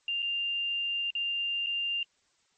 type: tone with dropouts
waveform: sine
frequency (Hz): 2794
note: F7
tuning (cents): 0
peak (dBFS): -28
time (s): 0.08-2.03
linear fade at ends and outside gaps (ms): 2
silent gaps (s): 0.222-0.226 / 1.105-1.151 / 1.662-1.668
effects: white hiss -70 dBFS RMS until 2.57 s + MP3 32 kbps